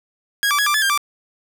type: tone with pitch steps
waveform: sawtooth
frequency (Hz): 1646 / 1162 / 1670 / 1181 / 1723 / 1598 / 1172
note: G#6 / D6 / G#6 / D6 / A6 / G6 / D6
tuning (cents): -16 / -19 / +9 / +9 / -37 / +33 / -4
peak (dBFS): -12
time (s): 0.43-0.976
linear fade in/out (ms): 0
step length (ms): 78
effects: none